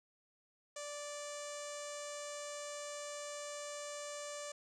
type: tone with low-pass filter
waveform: sawtooth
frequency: 585 Hz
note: D5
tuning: 7 cents flat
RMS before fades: -45 dBFS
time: 0.76-4.52 s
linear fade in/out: 5 ms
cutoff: 7400 Hz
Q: 4.5
effects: none